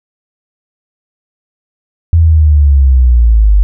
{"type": "linear sweep", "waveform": "sine", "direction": "down", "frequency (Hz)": [84.2, 48.4], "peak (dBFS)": -3, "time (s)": [2.13, 3.63], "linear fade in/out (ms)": 0, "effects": []}